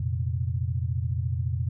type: chord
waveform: sine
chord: F suspended fourth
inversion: none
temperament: equal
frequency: 87.31 / 116.54 / 130.81 Hz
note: F2 / Bb2 / C3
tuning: 0 / 0 / 0 cents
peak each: -28 / -29 / -31 dBFS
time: 0-1.69 s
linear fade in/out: 5 ms
effects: none